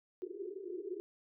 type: band-pass noise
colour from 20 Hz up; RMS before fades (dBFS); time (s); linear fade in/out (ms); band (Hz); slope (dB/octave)
pink; -43; 0.22-1; 0; 350 to 410; 96
effects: none